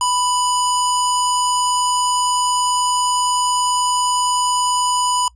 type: tone with low-pass filter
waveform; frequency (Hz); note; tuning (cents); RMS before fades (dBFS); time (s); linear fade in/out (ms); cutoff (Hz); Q
square; 991; B5; +6; -18; 0.01-5.28; 2; 8000; 8.3
effects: noise-tail reverb RT60 0.1 s tail -24 dB re dry + added 60 Hz sine -47 dBFS peak until 5.35 s